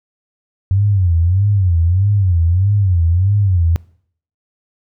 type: tone with vibrato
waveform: sine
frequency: 92.5 Hz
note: F#2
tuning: in tune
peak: -10 dBFS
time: 0.71-3.76 s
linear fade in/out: 0 ms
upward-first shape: sine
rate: 1.6 Hz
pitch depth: 190 cents each way
effects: noise-tail reverb RT60 0.6 s tail -23 dB re dry